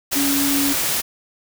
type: tone in noise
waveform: sine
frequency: 280 Hz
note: C#4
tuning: 18 cents sharp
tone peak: -19 dBFS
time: 0.15-0.74 s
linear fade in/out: 20 ms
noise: white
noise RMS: -21 dBFS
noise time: 0.11-1.02 s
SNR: -1 dB
effects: none